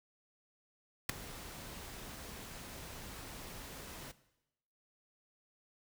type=noise with ADSR envelope; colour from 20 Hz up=pink; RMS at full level=-28 dBFS; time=1.09-4.12 s; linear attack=4 ms; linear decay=8 ms; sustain=-20 dB; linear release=12 ms; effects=noise-tail reverb RT60 0.9 s tail -17 dB re dry